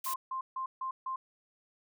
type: noise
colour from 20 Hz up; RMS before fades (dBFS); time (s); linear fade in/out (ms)
blue; -38; 0.04-0.14; 5
type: tone bursts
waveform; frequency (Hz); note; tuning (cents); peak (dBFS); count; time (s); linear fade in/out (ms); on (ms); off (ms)
sine; 1051; C6; +7; -33; 5; 0.06-1.16; 5; 100; 150
effects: none